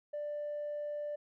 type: tone with tanh clipping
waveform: triangle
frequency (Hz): 590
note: D5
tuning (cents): +8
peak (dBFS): -36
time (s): 0.13-1.16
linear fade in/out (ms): 10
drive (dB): 5
effects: none